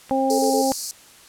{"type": "clicks", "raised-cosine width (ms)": 0.3, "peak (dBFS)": [-23, -32], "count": 2, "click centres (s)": [0.095, 0.439]}
{"type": "harmonic tone", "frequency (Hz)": 267.1, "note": "C4", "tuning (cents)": 36, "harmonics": [1, 2, 3], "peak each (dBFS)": [-22, -22, -22], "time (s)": [0.11, 0.72], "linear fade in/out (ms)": 0}
{"type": "high-pass noise", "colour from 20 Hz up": "pink", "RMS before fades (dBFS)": -28, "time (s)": [0.3, 0.91], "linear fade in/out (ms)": 0, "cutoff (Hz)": 4300, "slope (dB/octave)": 96}
{"type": "tone bursts", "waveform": "sine", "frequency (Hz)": 440, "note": "A4", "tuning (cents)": 0, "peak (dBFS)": -21, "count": 3, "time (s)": [0.3, 0.622], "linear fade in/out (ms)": 10, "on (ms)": 90, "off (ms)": 26}
{"effects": ["white hiss -48 dBFS RMS until 1.28 s", "low-pass 11000 Hz 12 dB/octave"]}